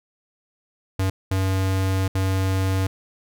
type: tone bursts at uneven times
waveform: square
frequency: 95.2 Hz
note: F#2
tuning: 50 cents sharp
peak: -20 dBFS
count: 3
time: 0.99-1.1 / 1.31-2.08 / 2.15-2.87 s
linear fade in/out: 5 ms
effects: none